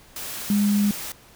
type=tone in noise; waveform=sine; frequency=205 Hz; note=G#3; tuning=22 cents flat; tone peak=-17 dBFS; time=0.5-0.91 s; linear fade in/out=2 ms; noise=white; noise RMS=-33 dBFS; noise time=0.16-1.12 s; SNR=+13 dB; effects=pink hiss -51 dBFS RMS until 1.35 s